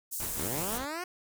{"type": "high-pass noise", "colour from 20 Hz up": "pink", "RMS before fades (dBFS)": -36, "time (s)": [0.11, 0.79], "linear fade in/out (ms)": 20, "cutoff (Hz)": 7100, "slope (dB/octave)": 24}
{"type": "noise with tremolo", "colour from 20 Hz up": "pink", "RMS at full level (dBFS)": -39, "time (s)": [0.2, 0.85], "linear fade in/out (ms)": 2, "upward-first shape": "triangle", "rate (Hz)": 5.8, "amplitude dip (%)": 55}
{"type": "linear sweep", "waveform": "10% pulse", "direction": "up", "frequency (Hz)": [59.5, 369.4], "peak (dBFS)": -26, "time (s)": [0.38, 1.04], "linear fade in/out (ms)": 5}
{"effects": []}